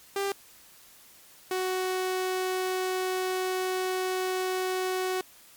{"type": "tone pair in turn", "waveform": "sawtooth", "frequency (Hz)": [396.2, 371.6], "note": ["G4", "F#4"], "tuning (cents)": [18, 7], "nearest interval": "minor second", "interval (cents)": 111, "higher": "first", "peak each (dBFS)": -23, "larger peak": "neither", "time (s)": [[0.16, 0.32], [1.51, 5.21]], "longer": "second", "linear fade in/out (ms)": 2, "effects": ["white hiss -54 dBFS RMS until 5.56 s", "MP3 96 kbps"]}